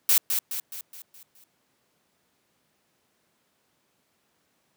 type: noise with echo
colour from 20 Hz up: blue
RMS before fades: -19 dBFS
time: 0.09-0.18 s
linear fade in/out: 2 ms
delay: 210 ms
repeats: 6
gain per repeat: -6 dB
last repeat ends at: 1.44 s
effects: pink hiss -70 dBFS RMS until 4.76 s + high-pass 150 Hz 12 dB/octave